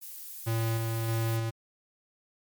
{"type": "noise", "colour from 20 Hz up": "violet", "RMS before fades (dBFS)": -42, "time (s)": [0.01, 1.38], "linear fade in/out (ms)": 20}
{"type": "tone with tremolo", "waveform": "square", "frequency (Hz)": 113.4, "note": "A#2", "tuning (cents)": -47, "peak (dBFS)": -27, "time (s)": [0.46, 1.51], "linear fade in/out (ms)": 20, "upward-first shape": "square", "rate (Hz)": 1.6, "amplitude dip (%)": 25}
{"effects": ["MP3 96 kbps"]}